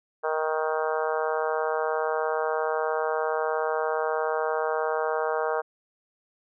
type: harmonic tone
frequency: 156.9 Hz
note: D#3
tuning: 15 cents sharp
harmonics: 3 / 4 / 5 / 6 / 7 / 8 / 9 / 10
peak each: -28 / -30 / -32 / -34 / -35 / -36 / -37 / -38 dBFS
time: 0.23-5.62 s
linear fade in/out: 20 ms
effects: none